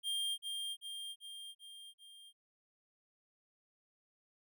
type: tone with echo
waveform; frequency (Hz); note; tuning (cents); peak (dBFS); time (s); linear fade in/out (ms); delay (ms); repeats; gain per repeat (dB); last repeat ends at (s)
square; 3200; G7; +35; -35; 0.03-0.38; 50; 390; 5; -4; 2.33
effects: none